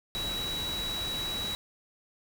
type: tone in noise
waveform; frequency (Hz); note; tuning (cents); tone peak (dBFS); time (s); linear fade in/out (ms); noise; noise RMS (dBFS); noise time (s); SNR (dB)
sine; 3900; B7; -23; -32; 0.15-1.55; 0; pink; -38; 0.15-1.55; +3
effects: none